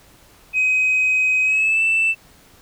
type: tone with pitch glide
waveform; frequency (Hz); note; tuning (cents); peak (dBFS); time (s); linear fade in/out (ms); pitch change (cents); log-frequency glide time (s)
sine; 2523 to 2655; D#7 to E7; +23 to +12; -13; 0.53-2.15; 50; +89; 1.43-1.82
effects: tanh soft clip ceiling -12 dBFS + pink hiss -50 dBFS RMS until 2.61 s